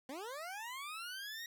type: linear sweep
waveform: 20% pulse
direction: up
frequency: 247 to 1903 Hz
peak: -38 dBFS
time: 0.09-1.46 s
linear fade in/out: 2 ms
effects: none